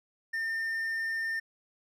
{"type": "tone", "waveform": "triangle", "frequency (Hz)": 1808, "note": "A6", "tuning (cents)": 47, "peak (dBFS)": -28, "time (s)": [0.33, 1.4], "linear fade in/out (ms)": 10, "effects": []}